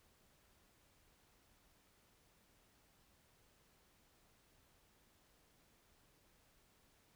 silence, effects pink hiss -72 dBFS RMS until 7.15 s

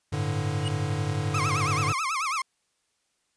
square chord, G suspended second, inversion none, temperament equal with one note detuned, 98.74 / 110 / 146.83 Hz, G2 / A2 / D3, +13 / 0 / 0 cents, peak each -31 / -32 / -30 dBFS, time 0.12-1.93 s, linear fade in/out 10 ms
square tone with exponential growth, 2889 Hz, F#7, 42 cents flat, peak -28 dBFS, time 0.59-0.68 s, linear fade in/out 1 ms, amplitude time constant 19 ms
30% pulse tone with vibrato, 1174.7 Hz, D6, in tune, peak -23 dBFS, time 1.34-2.42 s, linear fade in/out 5 ms, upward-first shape sine, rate 9.2 Hz, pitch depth 210 cents each way
effects white hiss -73 dBFS RMS until 3.36 s + resampled to 22050 Hz

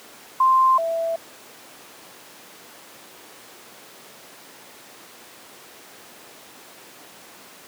sine tone pair in turn, 1046.5 / 661.8 Hz, C6 / E5, 0 / +7 cents, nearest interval minor sixth, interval 793 cents, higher first, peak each -13 / -21 dBFS, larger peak first, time 0.4-0.78 / 0.78-1.16 s, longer neither, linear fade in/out 5 ms, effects pink hiss -44 dBFS RMS until 7.67 s + high-pass 300 Hz 12 dB/octave

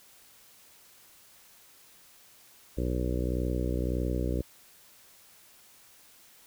harmonic tone, 61.74 Hz, B1, in tune, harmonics 1 / 2 / 3 / 4 / 5 / 6 / 7 / 8 / 9, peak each -30 / -35 / -38 / -38 / -36 / -39 / -40 / -40 / -42 dBFS, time 2.77-4.42 s, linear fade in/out 10 ms, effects white hiss -57 dBFS RMS until 6.46 s

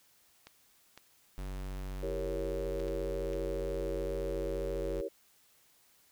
clicks, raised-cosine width 0.2 ms, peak -31 dBFS, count 5, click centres 0.47 / 0.976 / 2.8 / 2.882 / 3.333 s
square tone, 47.37 Hz, F#1, 41 cents sharp, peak -38 dBFS, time 1.38-5.01 s, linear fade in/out 0 ms
sine chord, E diminished seventh, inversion none, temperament equal, 329.6 / 392 / 466.2 / 554.4 Hz, E4 / G4 / Bb4 / Db5, 0 / 0 / 0 / 0 cents, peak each -43 / -39 / -39 / -39 dBFS, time 2.02-5.09 s, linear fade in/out 20 ms
effects white hiss -66 dBFS RMS until 6.11 s

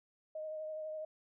sine tone with vibrato, 622.3 Hz, D#5, in tune, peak -39 dBFS, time 0.35-1.05 s, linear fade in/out 5 ms, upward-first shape triangle, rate 12 Hz, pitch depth 22 cents each way, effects none

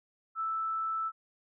sine tone, 1318.5 Hz, E6, in tune, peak -30 dBFS, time 0.35-1.12 s, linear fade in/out 50 ms, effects none

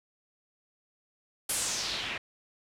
white noise with low-pass filter sweep, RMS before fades -33 dBFS, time 1.49-2.18 s, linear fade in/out 5 ms, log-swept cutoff 11000 to 2300 Hz, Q 2.5, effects none

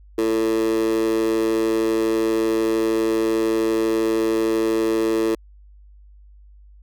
15% pulse tone with high-pass filter, 111.7 Hz, A2, 27 cents sharp, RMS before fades -20 dBFS, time 0.18-5.35 s, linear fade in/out 5 ms, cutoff 380 Hz, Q 8.7, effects added 50 Hz sine -44 dBFS peak until 6.82 s

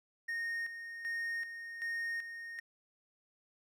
triangle tone with tremolo, 1850 Hz, A#6, 14 cents flat, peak -33 dBFS, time 0.28-2.6 s, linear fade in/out 10 ms, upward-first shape square, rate 1.3 Hz, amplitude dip 60%, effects none

